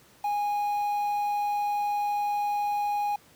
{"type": "tone with quantisation", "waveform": "triangle", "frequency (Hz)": 824, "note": "G#5", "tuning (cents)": -14, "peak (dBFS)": -23, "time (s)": [0.24, 3.16], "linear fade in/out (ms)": 5, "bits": 8, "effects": ["pink hiss -57 dBFS RMS until 3.35 s", "high-pass 80 Hz 12 dB/octave"]}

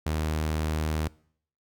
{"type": "tone", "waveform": "sawtooth", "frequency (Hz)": 77.78, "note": "D#2", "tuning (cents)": 0, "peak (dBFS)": -22, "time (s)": [0.06, 1.08], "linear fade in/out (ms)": 5, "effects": ["noise-tail reverb RT60 0.6 s tail -23 dB re dry"]}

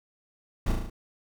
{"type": "noise with echo", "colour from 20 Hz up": "brown", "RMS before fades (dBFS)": -25, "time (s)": [0.66, 0.72], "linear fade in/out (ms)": 5, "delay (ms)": 36, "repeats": 5, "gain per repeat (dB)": -3, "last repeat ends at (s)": 0.9, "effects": []}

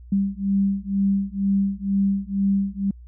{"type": "beating tone pair", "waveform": "sine", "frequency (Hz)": [196, 198.1], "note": ["G3", "G3"], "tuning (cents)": [0, 18], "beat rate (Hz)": 2.1, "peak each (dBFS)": -22, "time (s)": [0.12, 2.91], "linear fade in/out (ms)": 5, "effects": ["added 60 Hz sine -40 dBFS peak until 3.07 s"]}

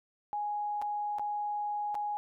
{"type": "tone with dropouts", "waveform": "sine", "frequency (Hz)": 830.6, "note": "G#5", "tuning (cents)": 0, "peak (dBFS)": -31, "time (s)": [0.33, 2.17], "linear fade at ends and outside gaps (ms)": 0, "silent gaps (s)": [[0.816, 0.822], [1.185, 1.195], [1.945, 1.952]], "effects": []}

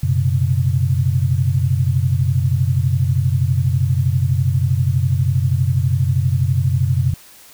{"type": "chord", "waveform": "sine", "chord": "F# suspended fourth", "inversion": "none", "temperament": "equal with one note detuned", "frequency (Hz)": [92.5, 123.47, 135.82], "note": ["F#2", "B2", "C#3"], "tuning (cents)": [0, 0, -35], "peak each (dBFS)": -18, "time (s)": [0.03, 7.14], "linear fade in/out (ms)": 5, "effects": ["white hiss -44 dBFS RMS until 7.53 s"]}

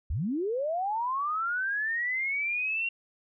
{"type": "linear sweep", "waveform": "sine", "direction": "up", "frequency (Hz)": [51.91, 2763], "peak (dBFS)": -27, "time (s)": [0.1, 2.89], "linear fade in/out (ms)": 5, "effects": []}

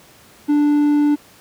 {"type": "tone", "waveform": "triangle", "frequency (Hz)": 293.7, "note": "D4", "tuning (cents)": 0, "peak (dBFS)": -10, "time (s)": [0.48, 1.16], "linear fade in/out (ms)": 20, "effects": ["pink hiss -47 dBFS RMS until 1.4 s", "high-pass 100 Hz 12 dB/octave"]}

